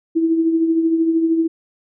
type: tone with tremolo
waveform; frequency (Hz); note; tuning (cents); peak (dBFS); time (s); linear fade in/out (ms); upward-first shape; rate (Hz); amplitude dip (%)
sine; 327.1; E4; -13; -11; 0.15-1.48; 20; triangle; 13; 55
effects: none